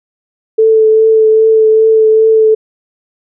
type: tone with vibrato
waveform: sine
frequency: 440 Hz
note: A4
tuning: in tune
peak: -4 dBFS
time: 0.58-2.55 s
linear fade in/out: 10 ms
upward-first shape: triangle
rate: 2.5 Hz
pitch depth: 17 cents each way
effects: none